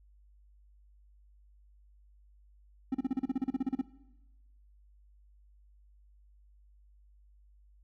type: tone bursts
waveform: triangle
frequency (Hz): 263.4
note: C4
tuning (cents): +12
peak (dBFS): -25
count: 15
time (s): 2.92-3.814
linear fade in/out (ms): 5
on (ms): 26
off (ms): 36
effects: noise-tail reverb RT60 1.0 s tail -17 dB re dry + added 50 Hz sine -58 dBFS peak until 7.83 s